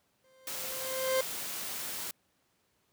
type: tone with exponential growth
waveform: 40% pulse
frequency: 523.3 Hz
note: C5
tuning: in tune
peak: -24 dBFS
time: 0.24-1.21 s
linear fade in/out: 5 ms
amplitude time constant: 210 ms
type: noise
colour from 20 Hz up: white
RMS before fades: -38 dBFS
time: 0.47-2.11 s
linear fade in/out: 2 ms
effects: pink hiss -73 dBFS RMS until 2.92 s + high-pass 100 Hz 12 dB/octave